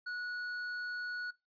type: tone with tanh clipping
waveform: sine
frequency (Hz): 1465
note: F#6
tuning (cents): -18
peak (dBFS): -39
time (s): 0.06-1.31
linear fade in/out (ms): 10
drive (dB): 11
effects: noise-tail reverb RT60 0.2 s tail -18 dB re dry + resampled to 11025 Hz